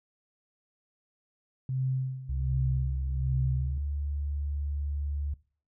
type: tone with tremolo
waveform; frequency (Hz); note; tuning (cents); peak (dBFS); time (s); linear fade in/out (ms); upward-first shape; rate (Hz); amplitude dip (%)
sine; 130.81; C3; 0; -25; 1.69-3.78; 2; sine; 1.3; 80
type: tone with pitch glide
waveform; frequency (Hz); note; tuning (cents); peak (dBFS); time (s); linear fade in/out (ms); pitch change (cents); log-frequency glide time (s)
sine; 66.9 to 72.12; C2 to D2; +39 to -31; -29; 2.29-5.34; 5; +130; 3.3-3.83
effects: noise-tail reverb RT60 0.4 s tail -20 dB re dry